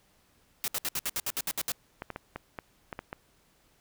white noise bursts, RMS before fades -31 dBFS, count 11, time 0.64-1.719 s, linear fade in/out 0 ms, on 39 ms, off 65 ms
clicks, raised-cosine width 0.5 ms, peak -21 dBFS, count 8, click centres 2.021 / 2.103 / 2.161 / 2.36 / 2.588 / 2.928 / 2.991 / 3.129 s
effects pink hiss -66 dBFS RMS until 3.8 s

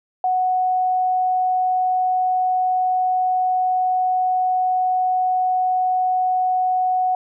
sine tone, 739 Hz, F#5, 2 cents flat, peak -16 dBFS, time 0.24-7.15 s, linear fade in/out 2 ms, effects none

